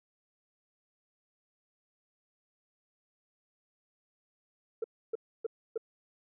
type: tone bursts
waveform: sine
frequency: 450 Hz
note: A4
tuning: 39 cents sharp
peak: -28 dBFS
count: 4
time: 4.82-5.778 s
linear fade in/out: 5 ms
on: 22 ms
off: 290 ms
effects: tanh soft clip ceiling -27 dBFS